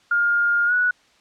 sine tone with pitch glide, 1413 to 1470.5 Hz, F6 to F#6, +20 to -11 cents, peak -16 dBFS, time 0.11-0.91 s, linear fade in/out 5 ms, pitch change +69 cents, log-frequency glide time 0.66-0.73 s, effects white hiss -57 dBFS RMS until 1.2 s + low-pass 5000 Hz 12 dB/octave

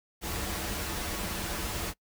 pink noise with comb filter, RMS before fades -34 dBFS, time 0.21-1.94 s, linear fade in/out 50 ms, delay 7.6 ms, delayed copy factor -0.55, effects noise-tail reverb RT60 0.1 s tail -23 dB re dry

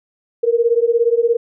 sine beating tone pair, 459.6 / 476.6 Hz, A#4 / A#4, -25 / +38 cents, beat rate 17 Hz, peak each -15 dBFS, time 0.43-1.37 s, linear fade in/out 10 ms, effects none

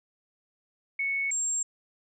sine tone pair in turn, 2212 / 7462 Hz, C#7 / A#8, -4 / +1 cents, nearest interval octave + major sixth, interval 2105 cents, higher second, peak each -26 dBFS, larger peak neither, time 0.99-1.31 / 1.31-1.63 s, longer neither, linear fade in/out 5 ms, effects none

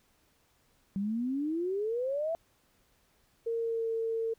sine exponential sweep, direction up, 191.1 to 677 Hz, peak -29 dBFS, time 0.96-2.35 s, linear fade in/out 0 ms
sine tone with pitch glide, 460 to 452.6 Hz, A#4 to A4, -23 to +49 cents, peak -29 dBFS, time 3.46-4.34 s, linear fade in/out 10 ms, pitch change -28 cents, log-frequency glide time 3.6-3.89 s
effects pink hiss -69 dBFS RMS until 4.38 s

